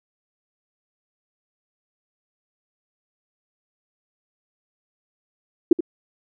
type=tone with echo; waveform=sine; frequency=339.2 Hz; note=E4; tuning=50 cents sharp; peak=-7 dBFS; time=5.71-5.73 s; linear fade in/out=5 ms; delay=77 ms; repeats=1; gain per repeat=-11 dB; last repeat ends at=5.807 s; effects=none